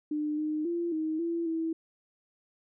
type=tone with pitch steps; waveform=sine; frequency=300.7 / 306.4 / 342.4 / 314.6 / 336.8 / 325.4 Hz; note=D4 / D#4 / F4 / D#4 / E4 / E4; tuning=+41 / -27 / -34 / +19 / +37 / -22 cents; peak=-28 dBFS; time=0.11-1.73 s; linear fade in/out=5 ms; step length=270 ms; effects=none